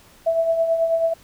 sine tone with tremolo, 659.3 Hz, E5, in tune, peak -14 dBFS, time 0.26-1.14 s, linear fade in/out 10 ms, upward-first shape triangle, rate 9.2 Hz, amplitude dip 60%, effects pink hiss -51 dBFS RMS until 1.23 s

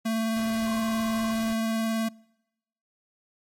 square tone with vibrato, 223.8 Hz, A3, 30 cents sharp, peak -25 dBFS, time 0.05-2.09 s, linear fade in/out 10 ms, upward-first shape sine, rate 19 Hz, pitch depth 12 cents each way
pink noise, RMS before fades -43 dBFS, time 0.36-1.53 s, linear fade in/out 2 ms
sine tone with tremolo, 1064 Hz, C6, 29 cents sharp, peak -33 dBFS, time 0.66-1.33 s, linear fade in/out 20 ms, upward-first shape sine, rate 19 Hz, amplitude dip 70%
effects noise-tail reverb RT60 0.9 s tail -26 dB re dry + MP3 64 kbps

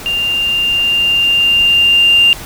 sine tone with level ramp, 2794 Hz, F7, in tune, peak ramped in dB -13 to -4 dBFS, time 0.06-2.33 s, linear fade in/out 0 ms, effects tanh soft clip ceiling 0 dBFS + pink hiss -29 dBFS RMS until 2.45 s

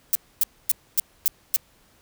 violet noise bursts, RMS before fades -19 dBFS, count 6, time 0.13-1.562 s, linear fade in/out 0 ms, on 22 ms, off 260 ms, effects pink hiss -59 dBFS RMS until 2.01 s

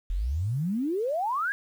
sine exponential sweep, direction up, 39.62 to 1686 Hz, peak -25 dBFS, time 0.1-1.52 s, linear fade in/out 0 ms, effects 9-bit

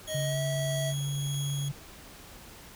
20% pulse tone with tremolo, 3322 Hz, G#7, in tune, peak -31 dBFS, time 0.07-1.69 s, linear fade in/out 10 ms, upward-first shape triangle, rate 1.7 Hz, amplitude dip 30%
square tone with pitch glide, 625 to 648.9 Hz, D#5 to E5, +8 to -27 cents, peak -33 dBFS, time 0.07-0.94 s, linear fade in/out 50 ms, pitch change +65 cents, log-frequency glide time 0.23-0.4 s
sine tone, 141 Hz, C#3, 30 cents sharp, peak -29 dBFS, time 0.14-1.72 s, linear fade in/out 10 ms
clicks, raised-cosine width 0.3 ms, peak -34 dBFS, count 2, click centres 1.344 / 1.501 s
effects pink hiss -49 dBFS RMS until 2.75 s

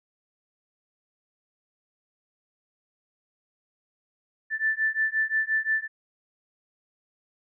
sine beating tone pair, 1760 / 1765.7 Hz, A6 / A6, 0 / +6 cents, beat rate 5.7 Hz, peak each -26 dBFS, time 4.5-5.88 s, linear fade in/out 50 ms, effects none

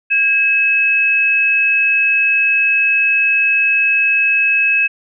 sine tone pair together, 1625.3 / 2580 Hz, G#6 / E7, -38 / -38 cents, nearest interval minor sixth, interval 800 cents, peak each -20 / -11 dBFS, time 0.1-4.88 s, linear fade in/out 20 ms, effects none

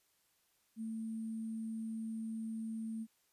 sine tone with sample-and-hold, 223.1 Hz, A3, 24 cents sharp, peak -38 dBFS, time 0.76-3.07 s, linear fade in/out 50 ms, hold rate 8820 Hz, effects white hiss -75 dBFS RMS until 3.32 s + resampled to 32000 Hz

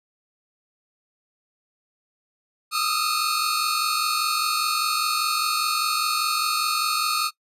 sawtooth tone cluster, 1231 / 1276 / 1349 / 4373 Hz, D#6 / D#6 / E6 / C#8, -19 / +43 / +40 / -24 cents, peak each -22 / -24 / -28 / -24 dBFS, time 2.71-7.31 s, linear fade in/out 50 ms, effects noise-tail reverb RT60 0.1 s tail -20 dB re dry + resampled to 32000 Hz

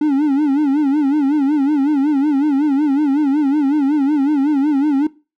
triangle tone with vibrato, 286.8 Hz, D4, 41 cents flat, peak -10 dBFS, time 0.01-5.07 s, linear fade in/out 5 ms, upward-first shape sine, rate 5.4 Hz, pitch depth 120 cents each way, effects noise-tail reverb RT60 0.3 s tail -20 dB re dry

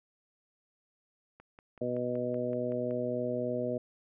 click train, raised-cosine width 0.5 ms, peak -37 dBFS, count 9, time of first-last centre 1.4-2.909 s, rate 5.3 Hz
harmonic tone, 123.47 Hz, B2, in tune, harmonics 1 / 2 / 3 / 4 / 5, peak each -41 / -36 / -38 / -35 / -35 dBFS, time 1.81-3.78 s, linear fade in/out 5 ms
effects none

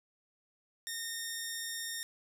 10% pulse tone, 1836 Hz, A#6, 27 cents flat, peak -28 dBFS, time 0.87-2.03 s, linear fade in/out 0 ms, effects none

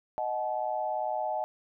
sine chord, D# diminished, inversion none, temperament equal with one note detuned, 622.3 / 740 / 859.9 Hz, D#5 / F#5 / A5, 0 / 0 / -40 cents, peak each -33 dBFS, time 0.18-1.44 s, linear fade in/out 0 ms, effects none

